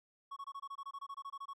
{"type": "tone bursts", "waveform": "triangle", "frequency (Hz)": 1108.7, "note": "C#6", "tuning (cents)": 0, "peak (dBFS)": -40, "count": 16, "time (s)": [0.31, 1.535], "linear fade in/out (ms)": 10, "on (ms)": 55, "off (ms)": 23, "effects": []}